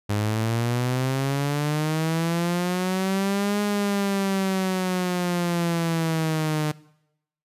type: linear two-way sweep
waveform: sawtooth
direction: up then down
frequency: 101.9 to 206.8 to 151 Hz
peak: -18 dBFS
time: 0.09-6.72 s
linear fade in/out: 10 ms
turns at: 3.61 s
effects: noise-tail reverb RT60 0.8 s tail -21 dB re dry + resampled to 32000 Hz